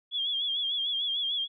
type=tone with vibrato; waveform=sine; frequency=3310 Hz; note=G#7; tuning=6 cents flat; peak=-27 dBFS; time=0.11-1.48 s; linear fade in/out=50 ms; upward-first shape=sine; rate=6.7 Hz; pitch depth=70 cents each way; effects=none